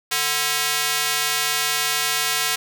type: tone with high-pass filter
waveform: square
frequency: 147.9 Hz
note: D3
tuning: 13 cents sharp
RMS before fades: -22 dBFS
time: 0.11-2.56 s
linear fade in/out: 10 ms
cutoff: 1800 Hz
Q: 0.56
effects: none